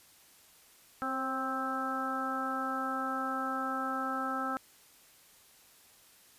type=harmonic tone with a mistuned harmonic; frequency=262.8 Hz; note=C4; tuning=8 cents sharp; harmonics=1 / 2 / 3 / 4 / 5 / 6; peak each=-38 / -42 / -39 / -45 / -34 / -43 dBFS; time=1.02-4.57 s; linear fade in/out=0 ms; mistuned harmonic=2; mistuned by=+28 cents; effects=white hiss -60 dBFS RMS until 6.38 s + resampled to 32000 Hz